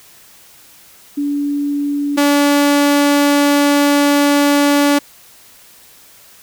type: tone pair in turn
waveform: sine / sawtooth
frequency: 287.2 / 287.2 Hz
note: D4 / D4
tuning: -39 / -39 cents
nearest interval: unison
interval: 0 cents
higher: neither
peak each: -15 / -6 dBFS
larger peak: second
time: 1.17-2.17 / 2.17-4.99 s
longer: second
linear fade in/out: 10 ms
effects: white hiss -44 dBFS RMS until 6.42 s